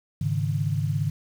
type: chord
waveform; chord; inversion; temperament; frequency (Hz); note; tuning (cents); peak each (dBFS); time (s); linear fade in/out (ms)
sine; Ab suspended fourth; none; just; 103.83 / 138.43 / 155.74; Ab2 / Db3 / Eb3; 0 / -2 / +2; -27; 0.21-1.1; 5
effects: 8-bit